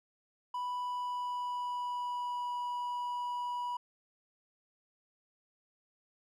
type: tone with pitch glide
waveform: triangle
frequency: 987.8 to 975.9 Hz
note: B5 to B5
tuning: 0 to -21 cents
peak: -32 dBFS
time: 0.54-3.77 s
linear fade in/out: 5 ms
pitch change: -21 cents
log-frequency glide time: 0.81-2.54 s
effects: none